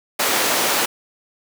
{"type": "high-pass noise", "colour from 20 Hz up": "pink", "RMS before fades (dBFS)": -19, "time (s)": [0.19, 0.86], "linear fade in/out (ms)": 10, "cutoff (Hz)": 420, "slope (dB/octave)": 12, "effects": []}